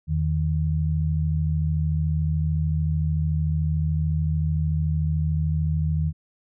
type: tone pair together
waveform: sine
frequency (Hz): 81.95 / 155.5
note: E2 / D#3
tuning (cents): -10 / -1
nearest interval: major seventh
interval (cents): 1109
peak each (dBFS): -23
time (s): 0.07-6.13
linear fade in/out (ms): 50
effects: none